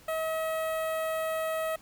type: tone with notch filter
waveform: sawtooth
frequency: 640 Hz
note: D#5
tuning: 49 cents sharp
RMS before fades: -31 dBFS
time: 0.08-1.76 s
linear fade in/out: 5 ms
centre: 5300 Hz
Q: 0.52
effects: pink hiss -56 dBFS RMS until 1.81 s